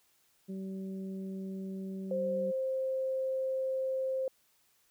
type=harmonic tone; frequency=191.3 Hz; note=G3; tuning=42 cents flat; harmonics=1 / 2 / 3; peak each=-37 / -45 / -55 dBFS; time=0.48-2.52 s; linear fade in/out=20 ms
type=tone; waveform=sine; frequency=526 Hz; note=C5; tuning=9 cents sharp; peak=-30 dBFS; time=2.11-4.28 s; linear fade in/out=2 ms
effects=white hiss -70 dBFS RMS until 4.9 s